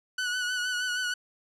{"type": "tone with vibrato", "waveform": "sawtooth", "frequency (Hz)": 1480, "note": "F#6", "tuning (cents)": 0, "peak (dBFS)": -24, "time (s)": [0.18, 1.14], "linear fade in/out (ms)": 5, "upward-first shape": "sine", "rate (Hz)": 6.4, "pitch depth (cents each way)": 35, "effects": ["low-pass 8000 Hz 12 dB/octave"]}